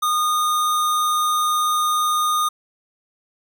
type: tone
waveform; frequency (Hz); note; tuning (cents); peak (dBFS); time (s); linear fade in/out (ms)
square; 1227; D#6; -25; -18; 0.02-2.49; 10
effects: none